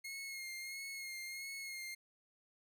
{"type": "tone with vibrato", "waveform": "sawtooth", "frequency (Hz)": 2151, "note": "C7", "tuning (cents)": 47, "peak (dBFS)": -40, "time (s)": [0.04, 1.95], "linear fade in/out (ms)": 10, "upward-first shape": "sine", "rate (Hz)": 1.5, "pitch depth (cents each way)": 33, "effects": []}